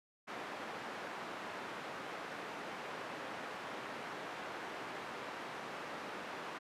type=band-pass noise; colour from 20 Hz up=white; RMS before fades=-45 dBFS; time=0.27-6.59 s; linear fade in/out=20 ms; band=210 to 1500 Hz; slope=12 dB/octave; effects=resampled to 32000 Hz